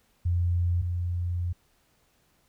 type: tone pair in turn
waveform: sine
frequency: 87.31 / 87.73 Hz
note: F2 / F2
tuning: 0 / +8 cents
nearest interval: unison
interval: 8 cents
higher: second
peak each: -22 / -26 dBFS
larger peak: first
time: 0.25-0.82 / 0.82-1.53 s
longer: second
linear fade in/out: 10 ms
effects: pink hiss -67 dBFS RMS until 2.48 s